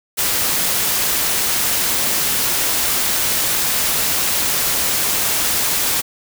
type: noise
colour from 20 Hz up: white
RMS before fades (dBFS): -18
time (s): 0.17-6.02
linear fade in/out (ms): 20
effects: none